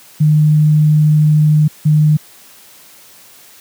sine tone pair in turn, 152.2 / 152.2 Hz, D#3 / D#3, -38 / -38 cents, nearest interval unison, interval 0 cents, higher neither, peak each -6 dBFS, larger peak neither, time 0.2-1.68 / 1.85-2.17 s, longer first, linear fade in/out 10 ms, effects white hiss -42 dBFS RMS until 3.6 s + high-pass 100 Hz 12 dB/octave

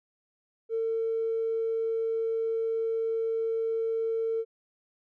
triangle tone with tanh clipping, 451.6 Hz, A4, 45 cents sharp, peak -26 dBFS, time 0.69-4.45 s, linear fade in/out 50 ms, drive 4 dB, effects none

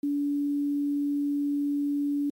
sine tone with quantisation, 287.2 Hz, D4, 39 cents flat, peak -24 dBFS, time 0.03-2.3 s, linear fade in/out 5 ms, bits 9, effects MP3 64 kbps

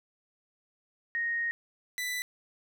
sine / sawtooth tone pair in turn, 1864.7 / 1987.1 Hz, A#6 / B6, 0 / +10 cents, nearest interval minor second, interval 110 cents, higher second, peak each -28 dBFS, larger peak neither, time 1.15-1.51 / 1.98-2.22 s, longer first, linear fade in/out 0 ms, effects none

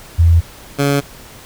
sine / 15% pulse tone pair in turn, 83.8 / 141.34 Hz, E2 / C#3, +29 / +34 cents, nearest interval major sixth, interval 905 cents, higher second, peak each -6 dBFS, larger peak neither, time 0.18-0.41 / 0.78-1.01 s, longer neither, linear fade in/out 20 ms, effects pink hiss -38 dBFS RMS until 1.45 s

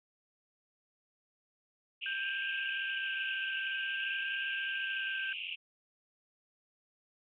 pink band-pass noise, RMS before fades -40 dBFS, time 2.01-5.56 s, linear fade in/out 20 ms, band 2500 to 3000 Hz, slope 96 dB/octave
sine tone with vibrato, 1575 Hz, G6, 8 cents sharp, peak -35 dBFS, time 2.06-5.33 s, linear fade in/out 2 ms, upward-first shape sine, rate 0.54 Hz, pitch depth 9 cents each way
effects none

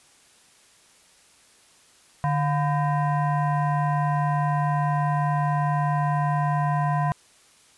sine tone with frequency modulation, 149.2 Hz, D3, 28 cents sharp, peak -20 dBFS, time 2.24-7.12 s, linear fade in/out 0 ms, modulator 858 Hz, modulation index 0.99, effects white hiss -56 dBFS RMS until 7.77 s + resampled to 24000 Hz

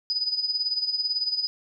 sine tone with tremolo, 4978 Hz, D#8, in tune, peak -21 dBFS, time 0.1-1.47 s, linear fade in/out 0 ms, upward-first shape sine, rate 18 Hz, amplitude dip 70%, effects none

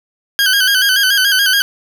20% pulse tone with vibrato, 1568 Hz, G6, in tune, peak -5 dBFS, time 0.39-1.62 s, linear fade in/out 0 ms, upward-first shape square, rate 7 Hz, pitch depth 61 cents each way, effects none

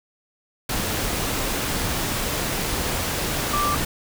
sine tone in noise, 1174.7 Hz, D6, in tune, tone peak -21 dBFS, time 3.53-3.75 s, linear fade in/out 5 ms, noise pink, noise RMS -25 dBFS, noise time 0.69-3.85 s, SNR +1 dB, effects none

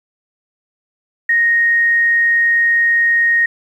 sine tone, 1864.7 Hz, A#6, in tune, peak -10 dBFS, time 1.29-3.46 s, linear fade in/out 5 ms, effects 8-bit

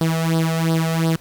sawtooth tone with flanger, 163.1 Hz, E3, 18 cents flat, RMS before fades -19 dBFS, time 0.01-1.16 s, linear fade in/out 2 ms, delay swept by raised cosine 0.21 to 1.61 ms, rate 2.8 Hz, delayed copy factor +0.75, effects pink hiss -48 dBFS RMS until 1.2 s

